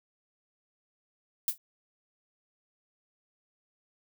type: noise with exponential decay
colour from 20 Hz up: violet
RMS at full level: -23 dBFS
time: 1.48-1.58 s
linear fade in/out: 2 ms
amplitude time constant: 20 ms
effects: none